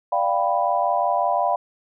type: chord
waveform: sine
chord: G dominant seventh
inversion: second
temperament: equal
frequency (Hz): 587.3 / 698.5 / 784 / 987.8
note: D5 / F5 / G5 / B5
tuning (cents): 0 / 0 / 0 / 0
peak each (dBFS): -25 / -22 / -24 / -24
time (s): 0.12-1.56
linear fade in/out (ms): 5
effects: none